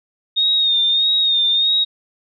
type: tone with vibrato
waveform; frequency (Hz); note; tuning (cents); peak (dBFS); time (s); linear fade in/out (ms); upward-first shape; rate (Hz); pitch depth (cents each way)
sine; 3694; A#7; -16; -13; 0.36-1.85; 20; sine; 1.6; 48
effects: none